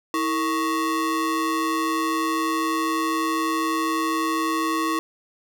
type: ring-modulated tone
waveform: square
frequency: 390 Hz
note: G4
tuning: 9 cents flat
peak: -19 dBFS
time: 0.14-4.99 s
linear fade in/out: 0 ms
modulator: 714 Hz
effects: none